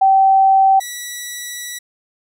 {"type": "tone pair in turn", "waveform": ["sine", "10% pulse"], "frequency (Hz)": [773, 1947.8], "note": ["G5", "B6"], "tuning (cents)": [-24, -24], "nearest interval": "octave + major third", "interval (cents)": 1600, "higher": "second", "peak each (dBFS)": [-8, -17], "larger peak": "first", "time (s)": [[0.01, 0.8], [0.8, 1.79]], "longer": "second", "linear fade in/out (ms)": 10, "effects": []}